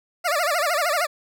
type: tone with vibrato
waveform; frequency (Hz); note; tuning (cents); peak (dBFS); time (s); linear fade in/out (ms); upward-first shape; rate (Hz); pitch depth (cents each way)
20% pulse; 642; E5; -46; -15; 0.24-1.07; 20; sine; 13; 200
effects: none